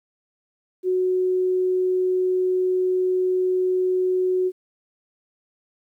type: tone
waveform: sine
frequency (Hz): 368.7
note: F#4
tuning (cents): -6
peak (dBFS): -18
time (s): 0.83-4.52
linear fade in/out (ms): 50
effects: 10-bit